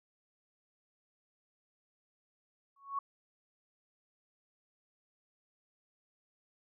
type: tone with exponential growth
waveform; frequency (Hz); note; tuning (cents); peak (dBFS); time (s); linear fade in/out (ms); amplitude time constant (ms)
sine; 1108.7; C#6; 0; -29; 2.76-2.99; 5; 50
effects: none